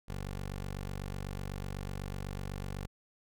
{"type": "tone", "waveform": "15% pulse", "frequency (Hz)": 48.02, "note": "G1", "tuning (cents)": -35, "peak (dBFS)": -31, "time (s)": [0.08, 2.87], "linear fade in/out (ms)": 10, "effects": []}